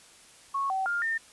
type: tone with pitch steps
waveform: sine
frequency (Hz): 1102 / 765 / 1405 / 1812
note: C#6 / G5 / F6 / A#6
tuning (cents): -11 / -42 / +10 / -50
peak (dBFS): -26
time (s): 0.54-1.18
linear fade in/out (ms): 10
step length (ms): 160
effects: white hiss -54 dBFS RMS until 1.32 s + resampled to 24000 Hz